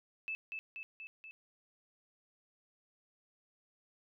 sine tone with echo, 2624 Hz, E7, 9 cents flat, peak -36 dBFS, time 0.28-0.35 s, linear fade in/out 0 ms, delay 240 ms, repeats 4, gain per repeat -3 dB, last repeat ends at 1.31 s, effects none

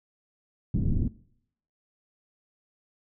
pink low-pass noise, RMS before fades -25 dBFS, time 0.74-1.08 s, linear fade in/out 5 ms, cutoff 260 Hz, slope 24 dB/octave, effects noise-tail reverb RT60 0.7 s tail -21 dB re dry

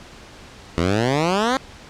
10% pulse exponential sweep, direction up, 80.5 to 273.3 Hz, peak -9 dBFS, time 0.78-1.57 s, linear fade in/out 0 ms, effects pink hiss -42 dBFS RMS until 1.89 s + low-pass 6000 Hz 12 dB/octave

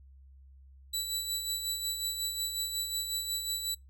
20% pulse tone with tremolo, 3951 Hz, B7, in tune, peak -24 dBFS, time 0.93-3.75 s, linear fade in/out 10 ms, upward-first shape sine, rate 5.5 Hz, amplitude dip 50%, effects noise-tail reverb RT60 0.2 s tail -26 dB re dry + added 67 Hz sine -52 dBFS peak until 3.89 s

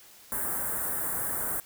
white band-stop noise, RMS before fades -31 dBFS, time 0.32-1.6 s, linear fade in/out 0 ms, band 1800 to 8300 Hz, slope 48 dB/octave, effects white hiss -53 dBFS RMS until 1.65 s

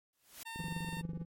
white noise with exponential growth, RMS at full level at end -44 dBFS, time 0.13-0.43 s, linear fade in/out 1 ms, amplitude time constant 64 ms
15% pulse tone, 908 Hz, A#5, 46 cents flat, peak -36 dBFS, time 0.45-1.02 s, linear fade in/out 20 ms
click train, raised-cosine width 3 ms, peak -33 dBFS, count 17, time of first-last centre 0.56-1.216 s, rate 24.4 Hz
triangle tone with tremolo, 167.3 Hz, E3, 26 cents sharp, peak -33 dBFS, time 0.59-1.25 s, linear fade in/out 2 ms, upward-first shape sine, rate 18 Hz, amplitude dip 80%
effects MP3 64 kbps

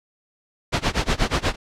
pink noise with tremolo, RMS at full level -18 dBFS, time 0.72-1.56 s, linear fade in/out 20 ms, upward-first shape sine, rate 8.3 Hz, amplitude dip 95%, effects low-pass 5000 Hz 12 dB/octave

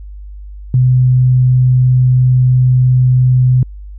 sine tone, 127 Hz, B2, 49 cents sharp, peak -6 dBFS, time 0.74-3.63 s, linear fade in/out 2 ms, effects added 50 Hz sine -27 dBFS peak until 3.98 s

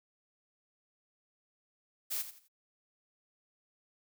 blue noise with echo, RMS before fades -35 dBFS, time 2.1-2.23 s, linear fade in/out 20 ms, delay 85 ms, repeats 3, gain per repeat -11 dB, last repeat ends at 2.485 s, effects none

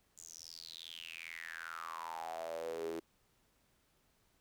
sawtooth tone with high-pass filter sweep, 82.5 Hz, E2, 2 cents sharp, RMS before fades -45 dBFS, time 0.17-3 s, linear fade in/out 10 ms, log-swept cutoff 7200 to 350 Hz, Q 8.7, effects pink hiss -74 dBFS RMS until 4.4 s

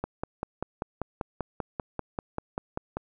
click train, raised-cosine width 1 ms, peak -16 dBFS, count 16, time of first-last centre 0.04-2.97 s, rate 5.12 Hz, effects none

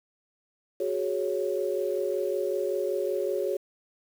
sine chord, F# suspended second, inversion none, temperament equal, 370 / 415.3 / 554.4 Hz, F#4 / G#4 / C#5, 0 / 0 / 0 cents, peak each -30 dBFS, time 0.8-3.57 s, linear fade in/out 5 ms, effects 8-bit

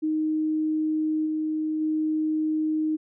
sine tone with level steps, 311.1 Hz, D#4, in tune, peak -22 / -24 / -22 dBFS, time 0.02-2.97 s, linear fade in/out 20 ms, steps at 1.25 / 1.8 s, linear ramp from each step 20 ms, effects none

